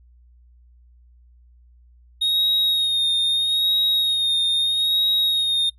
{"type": "tone with vibrato", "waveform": "triangle", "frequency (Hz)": 3729, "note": "A#7", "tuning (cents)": 0, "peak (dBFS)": -16, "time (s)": [2.21, 5.7], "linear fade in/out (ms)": 10, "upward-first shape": "sine", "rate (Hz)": 0.78, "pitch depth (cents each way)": 32, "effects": ["noise-tail reverb RT60 0.1 s tail -18 dB re dry", "added 60 Hz sine -49 dBFS peak until 5.78 s"]}